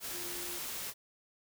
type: tone in noise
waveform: sine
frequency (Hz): 350.7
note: F4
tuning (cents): +7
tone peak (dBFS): -47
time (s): 0.1-0.61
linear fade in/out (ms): 50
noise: white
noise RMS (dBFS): -40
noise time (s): 0-0.94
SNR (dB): -10
effects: none